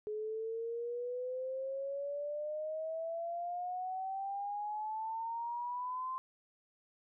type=exponential sweep; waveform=sine; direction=up; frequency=422.3 to 1046.5 Hz; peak=-36 dBFS; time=0.07-6.18 s; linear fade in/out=0 ms; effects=none